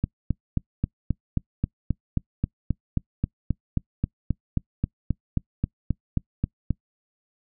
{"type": "click train", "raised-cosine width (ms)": 5, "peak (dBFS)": -10, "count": 26, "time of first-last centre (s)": [0.04, 6.707], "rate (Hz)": 3.75, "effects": ["noise-tail reverb RT60 0.1 s tail -25 dB re dry"]}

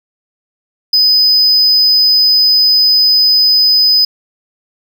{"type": "tone", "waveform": "triangle", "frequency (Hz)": 5010, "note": "D#8", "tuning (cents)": 11, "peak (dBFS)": -5, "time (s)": [0.93, 4.05], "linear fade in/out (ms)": 5, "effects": []}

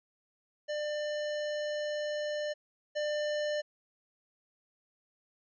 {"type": "tone pair in turn", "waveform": "square", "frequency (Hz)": [597, 597], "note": ["D5", "D5"], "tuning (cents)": [28, 28], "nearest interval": "unison", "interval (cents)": 0, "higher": "neither", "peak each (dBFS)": [-33, -31], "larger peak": "second", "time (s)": [[0.68, 2.54], [2.95, 3.62]], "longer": "first", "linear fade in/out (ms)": 20, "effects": ["resampled to 16000 Hz"]}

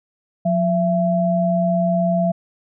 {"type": "tone pair together", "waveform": "sine", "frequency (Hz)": [178.65, 671], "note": ["F3", "E5"], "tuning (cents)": [40, 31], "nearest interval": "octave + major seventh", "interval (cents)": 2291, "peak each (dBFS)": -18, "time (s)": [0.45, 2.32], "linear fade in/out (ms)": 10, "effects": []}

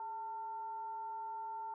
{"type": "tone with frequency modulation", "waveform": "sine", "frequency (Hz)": 894, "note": "A5", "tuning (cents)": 27, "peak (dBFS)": -40, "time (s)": [0, 1.74], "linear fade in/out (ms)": 2, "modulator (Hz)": 481, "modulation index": 0.24, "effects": []}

